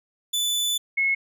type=tone pair in turn; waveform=sawtooth / sine; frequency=3490 / 2180 Hz; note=A7 / C#7; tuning=-15 / -29 cents; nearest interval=minor sixth; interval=814 cents; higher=first; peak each=-19 dBFS; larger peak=neither; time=0.33-0.78 / 0.97-1.15 s; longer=first; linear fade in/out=10 ms; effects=none